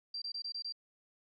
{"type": "tone bursts", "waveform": "sine", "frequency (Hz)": 4715, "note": "D8", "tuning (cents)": 6, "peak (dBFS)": -37, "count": 6, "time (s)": [0.14, 0.724], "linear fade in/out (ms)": 5, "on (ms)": 79, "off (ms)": 22, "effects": []}